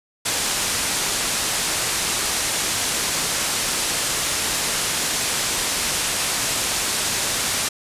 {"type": "low-pass noise", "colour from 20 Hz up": "white", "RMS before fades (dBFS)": -23, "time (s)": [0.25, 7.69], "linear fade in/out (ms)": 10, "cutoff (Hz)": 10000, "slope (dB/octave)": 24, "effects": ["resampled to 32000 Hz"]}